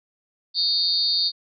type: tone cluster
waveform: sine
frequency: 3708 / 4293 / 4472 / 4648 Hz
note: A#7 / C8 / C#8 / D8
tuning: -10 / +44 / +14 / -19 cents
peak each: -27 / -24 / -28 / -22 dBFS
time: 0.54-1.32 s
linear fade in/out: 50 ms
effects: none